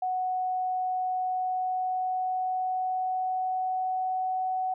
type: tone with pitch glide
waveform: sine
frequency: 740 to 747.3 Hz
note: F#5 to F#5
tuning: 0 to +17 cents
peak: -26 dBFS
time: 0.02-4.74 s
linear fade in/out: 5 ms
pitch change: +17 cents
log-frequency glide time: 1.22-4.56 s
effects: none